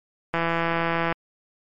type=click train; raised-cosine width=0.5 ms; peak=-9 dBFS; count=132; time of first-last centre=0.34-1.124 s; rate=167 Hz; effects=MP3 48 kbps